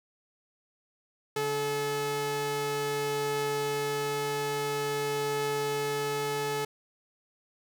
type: tone pair together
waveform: sawtooth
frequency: 143.93 / 431.3 Hz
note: D3 / A4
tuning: -35 / -35 cents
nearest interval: octave + perfect fifth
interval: 1900 cents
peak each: -34 / -25 dBFS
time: 1.36-6.65 s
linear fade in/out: 5 ms
effects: none